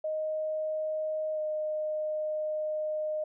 sine tone with pitch glide, 622.3 to 615.2 Hz, D#5 to D#5, 0 to -20 cents, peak -29 dBFS, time 0.04-3.24 s, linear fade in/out 5 ms, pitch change -20 cents, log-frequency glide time 1.34-1.39 s, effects none

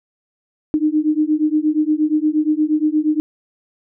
sine beating tone pair, 302.1 / 310.6 Hz, D4 / D#4, +49 / -3 cents, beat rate 8.5 Hz, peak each -17 dBFS, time 0.74-3.2 s, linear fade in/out 0 ms, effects none

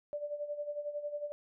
sine tone with tremolo, 587.3 Hz, D5, in tune, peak -33 dBFS, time 0.13-1.32 s, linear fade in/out 0 ms, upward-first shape sine, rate 11 Hz, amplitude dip 70%, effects none

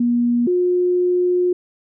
sine tone pair in turn, 239.8 / 358.6 Hz, A#3 / F4, +49 / +46 cents, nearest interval perfect fifth, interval 697 cents, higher second, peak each -14 dBFS, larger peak neither, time 0-0.47 / 0.47-1.53 s, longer second, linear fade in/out 5 ms, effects none

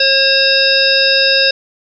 harmonic tone with a mistuned harmonic, 540 Hz, C#5, 45 cents flat, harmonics 1 / 3 / 5 / 7 / 9 / 10, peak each -16 / -16 / -16 / -16 / -16 / -16 dBFS, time 0-1.51 s, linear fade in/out 5 ms, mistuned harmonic 10, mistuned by -57 cents, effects none

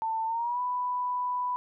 sine tone with pitch glide, 893 to 990.8 Hz, A5 to B5, +25 to +5 cents, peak -27 dBFS, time 0.02-1.56 s, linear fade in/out 0 ms, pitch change +180 cents, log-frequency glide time 0.26-0.6 s, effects none

